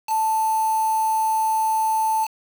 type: tone with quantisation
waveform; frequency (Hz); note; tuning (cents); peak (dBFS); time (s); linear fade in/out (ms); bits
sine; 880; A5; 0; -18; 0.07-2.28; 50; 5
effects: none